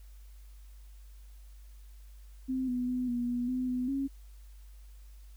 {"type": "tone with pitch steps", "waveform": "sine", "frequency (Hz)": [259.9, 247.7, 251.1, 241.4, 243.3, 254.2, 250.6, 273.5], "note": ["C4", "B3", "B3", "B3", "B3", "C4", "B3", "C#4"], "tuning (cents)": [-11, 5, 29, -39, -26, -50, 25, -23], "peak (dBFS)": -29, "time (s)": [2.48, 4.08], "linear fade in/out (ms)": 20, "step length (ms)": 200, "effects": ["added 50 Hz sine -48 dBFS peak until 5.36 s", "white hiss -66 dBFS RMS until 5.36 s"]}